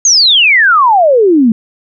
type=exponential sweep; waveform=sine; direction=down; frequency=6645 to 214.1 Hz; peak=-4 dBFS; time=0.05-1.52 s; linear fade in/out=2 ms; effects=none